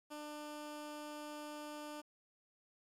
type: tone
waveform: 15% pulse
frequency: 298.5 Hz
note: D4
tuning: 28 cents sharp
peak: -39 dBFS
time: 0.1-2.02 s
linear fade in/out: 20 ms
effects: resampled to 32000 Hz + 12-bit